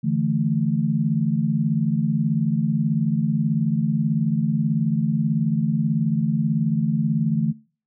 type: chord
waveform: sine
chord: D suspended second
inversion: none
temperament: just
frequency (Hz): 146.83 / 165.19 / 220.2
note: D3 / E3 / A3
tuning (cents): 0 / +4 / +2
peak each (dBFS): -23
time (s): 0.03-7.53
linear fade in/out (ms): 20
effects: noise-tail reverb RT60 0.4 s tail -22 dB re dry